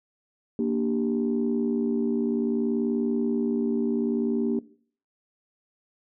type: chord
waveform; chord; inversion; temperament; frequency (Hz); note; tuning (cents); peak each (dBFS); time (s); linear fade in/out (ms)
sine; G minor; first; equal; 233.1 / 293.7 / 392; Bb3 / D4 / G4; 0 / 0 / 0; -24 / -28 / -28; 0.59-4.59; 2
effects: noise-tail reverb RT60 0.5 s tail -19 dB re dry + tanh soft clip ceiling -15 dBFS